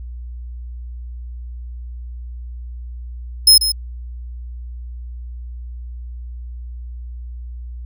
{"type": "tone with echo", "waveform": "sawtooth", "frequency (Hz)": 5150, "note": "E8", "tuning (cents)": -41, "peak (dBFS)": -3, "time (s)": [3.47, 3.58], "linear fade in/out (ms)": 5, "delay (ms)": 140, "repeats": 1, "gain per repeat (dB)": -10, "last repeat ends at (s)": 3.72, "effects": ["added 60 Hz sine -28 dBFS peak until 7.85 s"]}